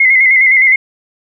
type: tone with vibrato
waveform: sine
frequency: 2093 Hz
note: C7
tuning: in tune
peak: -5 dBFS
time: 0-0.76 s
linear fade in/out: 5 ms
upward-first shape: square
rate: 9.7 Hz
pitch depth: 48 cents each way
effects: none